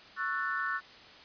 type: chord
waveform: sine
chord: F# minor seventh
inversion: second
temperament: just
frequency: 1110 / 1332 / 1480 / 1776 Hz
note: C#6 / E6 / F#6 / A6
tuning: +2 / +18 / 0 / +16 cents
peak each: -37 / -37 / -34 / -36 dBFS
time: 0.16-0.81 s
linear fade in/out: 50 ms
effects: white hiss -52 dBFS RMS until 1.24 s + resampled to 11025 Hz